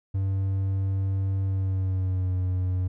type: tone with pitch glide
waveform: triangle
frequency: 96.6 to 91.87 Hz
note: G2 to F#2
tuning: -25 to -12 cents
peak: -21 dBFS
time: 0.14-2.88 s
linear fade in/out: 10 ms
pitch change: -87 cents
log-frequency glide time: 1.43-2.34 s
effects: none